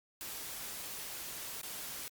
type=noise with dropouts; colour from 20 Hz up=white; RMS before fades=-43 dBFS; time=0.21-2.08 s; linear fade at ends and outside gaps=0 ms; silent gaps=1.614-1.632 s; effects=Opus 48 kbps